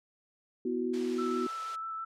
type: chord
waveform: sine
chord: B suspended fourth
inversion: none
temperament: equal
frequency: 246.9 / 329.6 / 370 Hz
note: B3 / E4 / F#4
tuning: 0 / 0 / 0 cents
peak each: -33 / -37 / -32 dBFS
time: 0.65-1.47 s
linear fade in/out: 5 ms
type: high-pass noise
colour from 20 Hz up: white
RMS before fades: -44 dBFS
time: 0.93-1.76 s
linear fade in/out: 10 ms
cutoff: 400 Hz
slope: 96 dB/octave
type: tone with vibrato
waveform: sine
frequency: 1322 Hz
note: E6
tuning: 5 cents sharp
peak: -35 dBFS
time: 1.18-2.05 s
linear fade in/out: 10 ms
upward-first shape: square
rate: 6.2 Hz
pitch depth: 10 cents each way
effects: low-pass 5000 Hz 12 dB/octave